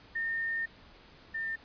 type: tone pair in turn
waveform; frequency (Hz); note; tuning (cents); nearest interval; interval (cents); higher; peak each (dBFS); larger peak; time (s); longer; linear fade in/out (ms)
sine; 1823 / 1802.1; A#6 / A6; -39 / +41; unison; 20; first; -30 / -32; first; 0.15-0.66 / 1.34-1.56; first; 10
effects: pink hiss -56 dBFS RMS until 1.64 s + resampled to 11025 Hz